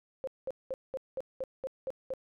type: tone bursts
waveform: sine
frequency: 528 Hz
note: C5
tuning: 16 cents sharp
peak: -32 dBFS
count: 9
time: 0.24-2.137 s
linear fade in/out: 0 ms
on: 33 ms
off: 200 ms
effects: none